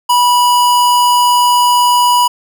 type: tone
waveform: square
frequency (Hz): 978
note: B5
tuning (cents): -17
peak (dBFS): -8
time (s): 0.09-2.28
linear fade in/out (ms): 10
effects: none